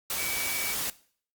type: tone in noise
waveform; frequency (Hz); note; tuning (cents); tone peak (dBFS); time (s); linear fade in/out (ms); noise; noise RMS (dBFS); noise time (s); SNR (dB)
sine; 2283; D7; -50; -34; 0.18-0.73; 2; white; -31; 0.1-0.9; -6
effects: noise-tail reverb RT60 0.5 s tail -19 dB re dry + Opus 48 kbps